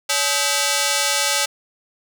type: ring-modulated tone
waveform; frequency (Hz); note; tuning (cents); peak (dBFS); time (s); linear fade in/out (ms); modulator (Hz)
5% pulse; 711; F5; +31; -3; 0.09-1.46; 10; 146
effects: none